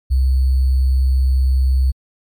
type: tone with sample-and-hold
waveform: sine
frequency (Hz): 65.41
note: C2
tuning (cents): 0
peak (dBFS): -11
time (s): 0.1-1.92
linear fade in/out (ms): 20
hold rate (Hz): 4410
effects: MP3 96 kbps